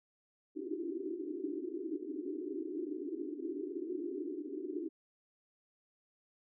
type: band-pass noise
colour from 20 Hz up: white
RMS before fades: -40 dBFS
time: 0.55-4.89 s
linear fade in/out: 20 ms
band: 280 to 390 Hz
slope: 96 dB/octave
effects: none